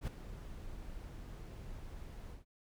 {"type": "noise with ADSR envelope", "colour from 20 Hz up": "brown", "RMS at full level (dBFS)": -34, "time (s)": [0.01, 2.45], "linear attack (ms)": 67, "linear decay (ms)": 4, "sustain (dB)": -13, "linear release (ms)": 140, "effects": []}